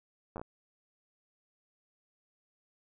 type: slowing click train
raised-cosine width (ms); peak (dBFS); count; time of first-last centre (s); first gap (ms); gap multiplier
1; -27; 5; 0.36-0.415; 9; 1.29
effects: none